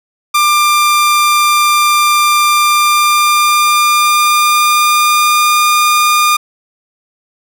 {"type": "tone with pitch glide", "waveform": "sawtooth", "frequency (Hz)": [1192, 1210.7], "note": ["D6", "D#6"], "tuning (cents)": [25, -48], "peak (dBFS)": -4, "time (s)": [0.34, 6.37], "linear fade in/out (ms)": 10, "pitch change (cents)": 27, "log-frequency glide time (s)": [2.53, 5.69], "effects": []}